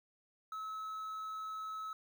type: tone with quantisation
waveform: triangle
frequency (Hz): 1294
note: E6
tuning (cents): -32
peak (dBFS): -38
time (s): 0.52-1.93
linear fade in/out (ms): 2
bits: 11
effects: none